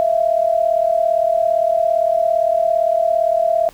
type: tone pair together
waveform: sine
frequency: 645.4 / 683 Hz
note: E5 / F5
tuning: -37 / -39 cents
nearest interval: minor second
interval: 98 cents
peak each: -16 dBFS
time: 0-3.69 s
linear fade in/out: 0 ms
effects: pink hiss -47 dBFS RMS until 3.73 s